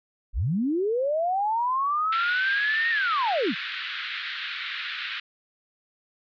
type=linear two-way sweep; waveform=sine; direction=up then down; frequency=31.74 to 1872 to 140.7 Hz; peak=-22 dBFS; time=0.33-3.55 s; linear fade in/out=50 ms; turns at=2.9 s
type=band-pass noise; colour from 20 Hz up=pink; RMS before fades=-33 dBFS; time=2.12-5.2 s; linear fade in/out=5 ms; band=1400 to 4000 Hz; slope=48 dB/octave
effects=none